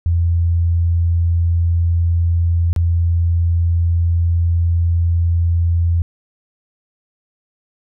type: tone with dropouts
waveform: sine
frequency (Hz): 84.9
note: F2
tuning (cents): -48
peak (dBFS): -12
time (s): 0.06-6.02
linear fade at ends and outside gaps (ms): 0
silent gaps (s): 2.73-2.762
effects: none